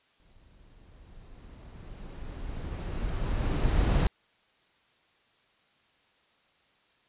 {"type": "noise with exponential growth", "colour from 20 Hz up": "brown", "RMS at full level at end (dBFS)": -21, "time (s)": [0.2, 4.07], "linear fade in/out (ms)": 1, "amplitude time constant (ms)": 840, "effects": ["white hiss -66 dBFS RMS until 7.08 s", "resampled to 8000 Hz"]}